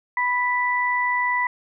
sine tone pair together, 987.8 / 1975.6 Hz, B5 / B6, 0 / 0 cents, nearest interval octave, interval 1200 cents, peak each -22 dBFS, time 0.17-1.47 s, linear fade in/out 2 ms, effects none

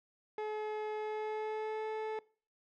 30% pulse tone with pitch glide, 427.5 to 435.5 Hz, A4 to A4, -50 to -18 cents, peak -33 dBFS, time 0.38-2.19 s, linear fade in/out 2 ms, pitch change +32 cents, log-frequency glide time 0.96-1.87 s, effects noise-tail reverb RT60 0.4 s tail -22 dB re dry + low-pass 2000 Hz 12 dB/octave

